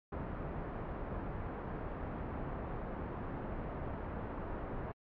pink low-pass noise, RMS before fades -41 dBFS, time 0.12-4.92 s, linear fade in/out 5 ms, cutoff 1200 Hz, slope 12 dB/octave, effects low-pass 2000 Hz 12 dB/octave + AAC 48 kbps

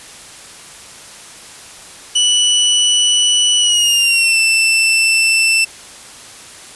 sawtooth tone with pitch glide, 2960 to 2668 Hz, F#7 to E7, 0 to +20 cents, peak -7 dBFS, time 2.15-5.65 s, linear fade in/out 10 ms, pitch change -180 cents, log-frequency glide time 3.58-4.38 s, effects white hiss -36 dBFS RMS until 6.75 s + resampled to 24000 Hz

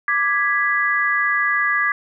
sine chord, G# diminished, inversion second, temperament equal with one note detuned, 1178.7 / 1661.2 / 1975.5 Hz, D6 / G#6 / B6, +6 / 0 / 0 cents, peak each -22 / -19 / -21 dBFS, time 0.08-1.92 s, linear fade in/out 2 ms, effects none

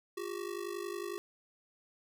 square ring-modulated tone, 377.4 Hz, F#4, 34 cents sharp, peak -35 dBFS, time 0.17-1.18 s, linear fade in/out 0 ms, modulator 25.5 Hz, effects none

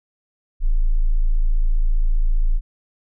sine tone, 27.54 Hz, A0, 3 cents sharp, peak -13 dBFS, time 0.6-2.61 s, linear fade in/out 50 ms, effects none

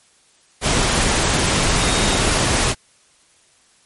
sine tone in noise, 3729 Hz, A#7, in tune, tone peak -27 dBFS, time 1.77-2.22 s, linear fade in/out 50 ms, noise pink, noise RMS -17 dBFS, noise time 0.61-2.75 s, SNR -13 dB, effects white hiss -55 dBFS RMS until 3.85 s + MP3 48 kbps

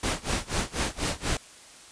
pink noise with tremolo, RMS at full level -26 dBFS, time 0.03-1.37 s, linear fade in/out 2 ms, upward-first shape sine, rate 4.1 Hz, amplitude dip 95%, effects white hiss -49 dBFS RMS until 1.91 s + resampled to 22050 Hz

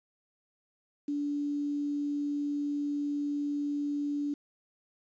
sine tone with quantisation, 289.5 Hz, D4, 25 cents flat, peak -29 dBFS, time 1.08-4.34 s, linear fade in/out 5 ms, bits 9, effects resampled to 16000 Hz

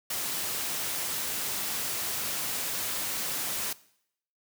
white noise, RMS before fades -32 dBFS, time 0.1-3.73 s, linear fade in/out 5 ms, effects noise-tail reverb RT60 0.7 s tail -20 dB re dry + high-pass 80 Hz 12 dB/octave

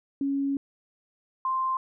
sine tone pair in turn, 277.2 / 1046.6 Hz, C#4 / C6, 0 / 0 cents, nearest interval octave + major seventh, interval 2300 cents, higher second, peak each -24 dBFS, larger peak neither, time 0.21-0.57 / 1.45-1.77 s, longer first, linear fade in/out 2 ms, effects none

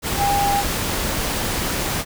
sine tone in noise, 804 Hz, G5, 44 cents sharp, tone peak -17 dBFS, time 0.17-0.64 s, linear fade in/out 50 ms, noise pink, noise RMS -23 dBFS, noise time 0.02-2.05 s, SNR +3 dB, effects none

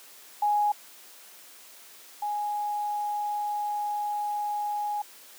sine tone pair in turn, 830.6 / 830.6 Hz, G#5 / G#5, 0 / 0 cents, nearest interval unison, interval 0 cents, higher neither, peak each -21 / -27 dBFS, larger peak first, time 0.42-0.72 / 2.22-5.02 s, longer second, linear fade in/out 5 ms, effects white hiss -50 dBFS RMS until 5.38 s + high-pass 300 Hz 12 dB/octave

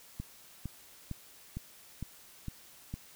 click train, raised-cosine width 5 ms, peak -25 dBFS, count 7, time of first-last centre 0.2-2.94 s, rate 2.19 Hz, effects white hiss -56 dBFS RMS until 3.15 s

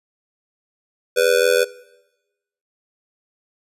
square tone with amplitude modulation, 493.9 Hz, B4, in tune, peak -10 dBFS, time 1.16-1.65 s, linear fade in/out 20 ms, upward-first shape sine, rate 85.7 Hz, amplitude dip 90%, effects noise-tail reverb RT60 1.0 s tail -20 dB re dry + resampled to 32000 Hz

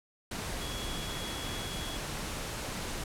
sine tone in noise, 3350 Hz, G#7, 14 cents sharp, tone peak -42 dBFS, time 0.61-1.97 s, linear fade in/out 5 ms, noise pink, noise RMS -37 dBFS, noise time 0.31-3.04 s, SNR -8 dB, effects low-pass 11000 Hz 12 dB/octave

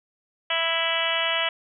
harmonic tone, 330 Hz, E4, 2 cents sharp, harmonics 2 / 3 / 4 / 5 / 6 / 7 / 8 / 9 / 10, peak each -30 / -33 / -32 / -33 / -30 / -31 / -32 / -27 / -31 dBFS, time 0.5-1.49 s, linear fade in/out 5 ms, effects none

